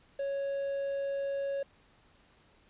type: tone with quantisation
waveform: triangle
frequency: 554.4 Hz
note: C#5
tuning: in tune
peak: -29 dBFS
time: 0.19-1.63 s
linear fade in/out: 5 ms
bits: 9
effects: pink hiss -64 dBFS RMS until 2.69 s + resampled to 8000 Hz